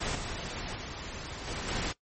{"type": "noise with level steps", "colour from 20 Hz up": "pink", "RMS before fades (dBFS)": [-32, -37, -40, -36, -32], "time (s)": [0, 1.93], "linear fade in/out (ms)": 20, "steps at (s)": [0.15, 0.75, 1.47, 1.68], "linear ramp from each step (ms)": 5, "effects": ["noise-tail reverb RT60 0.1 s tail -18 dB re dry", "MP3 32 kbps"]}